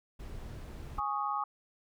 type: noise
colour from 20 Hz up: brown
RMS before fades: -43 dBFS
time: 0.19-1 s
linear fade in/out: 10 ms
type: chord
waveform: sine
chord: Ab suspended fourth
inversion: none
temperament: just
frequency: 830.6 / 1107.5 / 1245.9 Hz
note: Ab5 / Db6 / Eb6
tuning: 0 / -2 / +2 cents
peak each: -35 dBFS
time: 0.98-1.44 s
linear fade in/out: 5 ms
effects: none